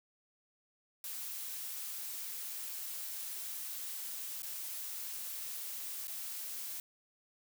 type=noise with dropouts; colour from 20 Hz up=blue; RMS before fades=-42 dBFS; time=1.04-6.8 s; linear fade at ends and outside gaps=1 ms; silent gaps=4.421-4.431 / 6.072-6.08 s; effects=none